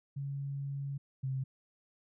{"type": "tone pair in turn", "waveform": "sine", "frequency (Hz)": [139.4, 132.72], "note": ["C#3", "C3"], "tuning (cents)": [10, 25], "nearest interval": "minor second", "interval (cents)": 85, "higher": "first", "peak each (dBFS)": [-35, -32], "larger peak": "second", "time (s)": [[0.16, 0.98], [1.23, 1.44]], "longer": "first", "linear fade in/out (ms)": 10, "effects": []}